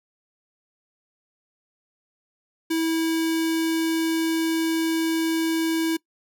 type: tone with notch filter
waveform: square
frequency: 325.3 Hz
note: E4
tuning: 23 cents flat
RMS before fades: -23 dBFS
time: 2.7-5.97 s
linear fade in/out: 10 ms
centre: 770 Hz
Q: 0.86
effects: noise-tail reverb RT60 0.1 s tail -22 dB re dry